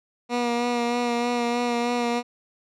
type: tone with vibrato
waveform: 15% pulse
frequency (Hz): 240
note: B3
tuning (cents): -49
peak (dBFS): -16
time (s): 0.29-2.23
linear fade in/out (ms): 50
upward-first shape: sine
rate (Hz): 3.2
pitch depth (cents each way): 22
effects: low-pass 6000 Hz 12 dB/octave